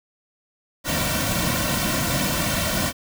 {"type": "noise with comb filter", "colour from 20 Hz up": "pink", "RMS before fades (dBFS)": -23, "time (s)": [0.84, 2.93], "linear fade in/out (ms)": 50, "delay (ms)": 2.4, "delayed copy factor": -0.9, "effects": []}